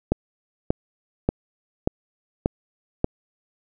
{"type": "click train", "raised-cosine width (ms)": 2, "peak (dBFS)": -5, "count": 6, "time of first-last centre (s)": [0.12, 3.044], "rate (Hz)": 1.71, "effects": []}